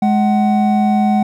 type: tone pair together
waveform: triangle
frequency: 210.2 / 750 Hz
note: G#3 / F#5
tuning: +21 / +23 cents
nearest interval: octave + minor seventh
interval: 2202 cents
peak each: -10 / -14 dBFS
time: 0.02-1.23 s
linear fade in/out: 5 ms
effects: none